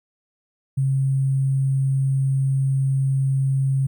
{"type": "tone with sample-and-hold", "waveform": "sine", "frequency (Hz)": 134.9, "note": "C#3", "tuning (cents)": -47, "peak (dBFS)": -17, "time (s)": [0.77, 3.87], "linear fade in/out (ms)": 10, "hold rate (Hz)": 8820, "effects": []}